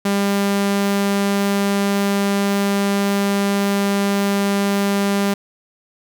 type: tone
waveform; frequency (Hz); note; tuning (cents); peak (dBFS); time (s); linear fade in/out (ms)
sawtooth; 199.8; G3; +33; -12; 0.05-5.34; 5
effects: none